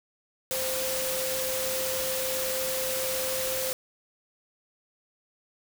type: tone in noise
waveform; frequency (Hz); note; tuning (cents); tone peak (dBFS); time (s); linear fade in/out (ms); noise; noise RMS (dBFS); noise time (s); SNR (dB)
sine; 521; C5; -7; -31; 0.51-3.73; 0; white; -31; 0.51-3.73; -3
effects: none